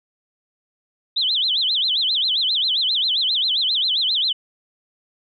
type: tone with vibrato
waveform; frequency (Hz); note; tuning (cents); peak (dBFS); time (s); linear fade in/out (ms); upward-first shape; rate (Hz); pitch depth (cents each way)
sine; 3520; A7; 0; -17; 1.16-4.33; 10; sine; 7.5; 290
effects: none